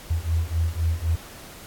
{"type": "beating tone pair", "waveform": "sine", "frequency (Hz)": [80.3, 84.2], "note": ["E2", "E2"], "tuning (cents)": [-45, 37], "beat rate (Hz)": 3.9, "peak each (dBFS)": -24, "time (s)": [0.1, 1.16], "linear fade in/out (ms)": 10, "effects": ["pink hiss -43 dBFS RMS until 1.66 s", "AAC 64 kbps"]}